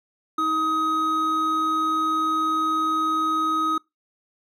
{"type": "tone pair together", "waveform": "triangle", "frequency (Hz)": [316.8, 1260], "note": ["D#4", "D#6"], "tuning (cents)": [31, 21], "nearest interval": "2 octaves", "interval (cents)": 2390, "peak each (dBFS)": [-26, -19], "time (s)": [0.38, 3.78], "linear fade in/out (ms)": 5, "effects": ["noise-tail reverb RT60 0.2 s tail -24 dB re dry"]}